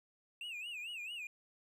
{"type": "tone with vibrato", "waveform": "triangle", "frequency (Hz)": 2651, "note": "E7", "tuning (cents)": 9, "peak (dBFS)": -40, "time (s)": [0.41, 1.27], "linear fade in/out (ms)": 2, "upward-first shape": "sine", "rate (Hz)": 4.5, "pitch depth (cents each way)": 170, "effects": []}